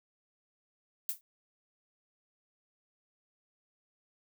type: noise with exponential decay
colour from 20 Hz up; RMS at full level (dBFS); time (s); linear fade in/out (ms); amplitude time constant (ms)
violet; -29; 1.09-1.21; 1; 24
effects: none